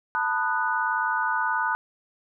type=chord; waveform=sine; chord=B dominant seventh; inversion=third; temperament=just; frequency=889 / 987.8 / 1234.7 / 1481.6 Hz; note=A5 / B5 / D#6 / F#6; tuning=+18 / 0 / -14 / +2 cents; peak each=-28 / -29 / -30 / -26 dBFS; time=0.15-1.75 s; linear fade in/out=0 ms; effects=none